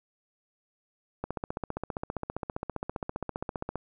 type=click train; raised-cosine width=1 ms; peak=-18 dBFS; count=39; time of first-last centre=1.24-3.757 s; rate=15.1 Hz; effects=none